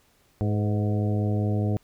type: harmonic tone with a mistuned harmonic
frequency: 104.9 Hz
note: G#2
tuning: 18 cents sharp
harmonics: 1 / 2 / 3 / 4 / 5 / 6 / 7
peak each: -23 / -29 / -33 / -35 / -37 / -39 / -40 dBFS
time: 0.41-1.77 s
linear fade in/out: 0 ms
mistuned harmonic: 5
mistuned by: -44 cents
effects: pink hiss -63 dBFS RMS until 1.83 s